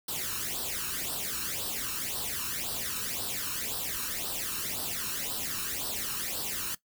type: noise with flanger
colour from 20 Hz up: white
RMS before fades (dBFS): -34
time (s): 0.08-6.75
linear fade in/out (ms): 5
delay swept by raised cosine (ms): 0.22 to 0.75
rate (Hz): 1.9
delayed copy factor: +0.75
effects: noise-tail reverb RT60 0.1 s tail -18 dB re dry